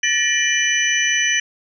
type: tone cluster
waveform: sine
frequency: 1752 / 1897 / 2372 / 2984 / 5970 Hz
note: A6 / A#6 / D7 / F#7 / F#8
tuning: -8 / +30 / +17 / +14 / +15 cents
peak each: -22 dBFS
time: 0.03-1.4 s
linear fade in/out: 5 ms
effects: none